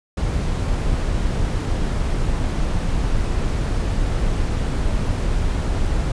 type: noise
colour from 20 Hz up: brown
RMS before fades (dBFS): -20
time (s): 0.17-6.12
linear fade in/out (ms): 5
effects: resampled to 22050 Hz